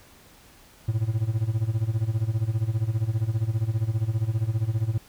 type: tone with tremolo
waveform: triangle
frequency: 110.7 Hz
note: A2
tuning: 11 cents sharp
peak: -17 dBFS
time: 0.88-4.98 s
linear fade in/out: 5 ms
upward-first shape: sine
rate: 15 Hz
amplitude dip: 85%
effects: pink hiss -53 dBFS RMS until 5.08 s